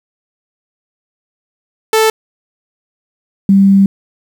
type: tone pair in turn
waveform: sawtooth / sine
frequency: 440 / 196 Hz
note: A4 / G3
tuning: 0 / 0 cents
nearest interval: octave + major second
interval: 1400 cents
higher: first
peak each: -4 dBFS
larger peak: neither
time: 1.93-2.1 / 3.49-3.86 s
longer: second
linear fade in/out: 2 ms
effects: 7-bit